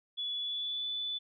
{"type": "tone with pitch glide", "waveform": "sine", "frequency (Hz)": [3419, 3483], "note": ["G#7", "A7"], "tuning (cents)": [50, -18], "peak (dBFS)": -33, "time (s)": [0.17, 1.19], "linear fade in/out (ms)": 20, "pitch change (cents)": 32, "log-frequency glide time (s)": [0.4, 0.87], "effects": []}